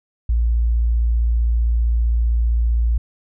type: tone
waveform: sine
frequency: 57.7 Hz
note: A#1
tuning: 17 cents flat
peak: -14 dBFS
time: 0.29-2.98 s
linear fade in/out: 5 ms
effects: none